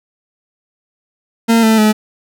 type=tone with pitch steps; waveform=40% pulse; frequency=228.6 / 221.5 / 214.5 Hz; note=A#3 / A3 / A3; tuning=-34 / +12 / -44 cents; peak=-7 dBFS; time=1.48-1.93 s; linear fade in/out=20 ms; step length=150 ms; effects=none